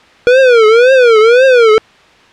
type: tone with vibrato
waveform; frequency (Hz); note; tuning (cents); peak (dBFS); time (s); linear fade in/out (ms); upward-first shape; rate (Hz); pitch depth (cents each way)
square; 478.3; A#4; +44; -4; 0.27-1.78; 0; triangle; 1.9; 210
effects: white hiss -42 dBFS RMS until 2.32 s + low-pass 3000 Hz 12 dB/octave